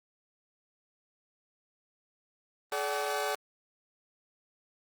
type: tone cluster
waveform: 25% pulse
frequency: 425.9 / 578 / 760 Hz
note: G#4 / D5 / F#5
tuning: +44 / -28 / +46 cents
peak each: -31 dBFS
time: 2.72-3.35 s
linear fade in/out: 2 ms
effects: Opus 24 kbps